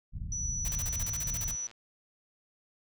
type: low-pass noise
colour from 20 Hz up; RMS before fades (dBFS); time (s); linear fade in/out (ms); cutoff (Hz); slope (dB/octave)
pink; -37; 0.12-1.57; 50; 150; 24
type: tone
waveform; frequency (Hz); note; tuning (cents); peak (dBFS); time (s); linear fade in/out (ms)
sine; 5920; F#8; 0; -33; 0.32-1.67; 2
type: noise bursts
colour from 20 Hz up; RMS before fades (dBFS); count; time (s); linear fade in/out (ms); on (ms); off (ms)
white; -40; 13; 0.65-1.511; 0; 33; 36
type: click train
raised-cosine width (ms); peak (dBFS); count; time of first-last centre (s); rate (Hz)
0.2; -36; 122; 0.67-1.713; 116
effects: none